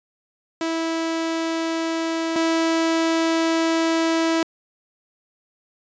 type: tone pair in turn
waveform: sawtooth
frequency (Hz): 327.3 / 327.3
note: E4 / E4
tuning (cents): -12 / -12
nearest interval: unison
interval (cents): 0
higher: neither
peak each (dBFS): -18 / -14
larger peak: second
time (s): 0.61-2.36 / 2.36-4.43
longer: second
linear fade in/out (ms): 2
effects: resampled to 16000 Hz